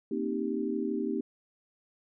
sine chord, C minor seventh, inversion third, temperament equal with one note detuned, 233.1 / 265.3 / 311.1 / 392 Hz, Bb3 / C4 / Eb4 / G4, 0 / +24 / 0 / 0 cents, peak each -34 / -35 / -34 / -34 dBFS, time 0.11-1.21 s, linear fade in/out 5 ms, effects none

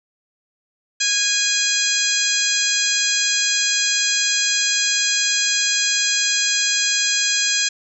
harmonic tone with a mistuned harmonic, 823 Hz, G#5, 16 cents flat, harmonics 2 / 3 / 4 / 5 / 6 / 7 / 8 / 9, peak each -25 / -25 / -25 / -25 / -25 / -25 / -25 / -25 dBFS, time 1-7.69 s, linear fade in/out 10 ms, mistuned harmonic 7, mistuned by +73 cents, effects none

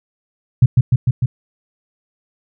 sine tone with echo, 124.1 Hz, B2, 9 cents sharp, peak -4 dBFS, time 0.62-0.66 s, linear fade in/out 5 ms, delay 150 ms, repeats 4, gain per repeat -2 dB, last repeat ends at 1.26 s, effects none

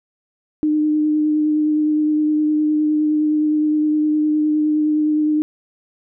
sine tone with vibrato, 304.2 Hz, D#4, 39 cents flat, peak -14 dBFS, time 0.63-5.42 s, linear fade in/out 0 ms, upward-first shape triangle, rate 9.7 Hz, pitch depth 16 cents each way, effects none

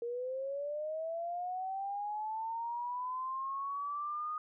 sine linear sweep, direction up, 466.2 to 1239 Hz, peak -35 dBFS, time 0.02-4.38 s, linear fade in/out 2 ms, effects none

